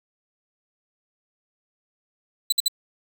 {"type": "tone bursts", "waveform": "sawtooth", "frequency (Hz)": 4000, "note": "B7", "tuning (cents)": 21, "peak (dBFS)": -14, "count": 3, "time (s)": [2.5, 2.682], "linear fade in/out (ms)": 5, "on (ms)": 24, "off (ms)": 55, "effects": []}